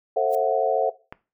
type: chord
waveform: sine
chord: F# half-diminished seventh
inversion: first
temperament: just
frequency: 444 / 532.8 / 666 / 740 Hz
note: A4 / C5 / E5 / F#5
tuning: +16 / +31 / +18 / 0 cents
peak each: -24 dBFS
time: 0.16-0.9 s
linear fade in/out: 10 ms
type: noise with exponential growth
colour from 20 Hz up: blue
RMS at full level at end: -37 dBFS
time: 0.27-0.35 s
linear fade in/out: 0 ms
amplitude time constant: 17 ms
type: click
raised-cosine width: 0.5 ms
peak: -20 dBFS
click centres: 1.125 s
effects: noise-tail reverb RT60 0.3 s tail -18 dB re dry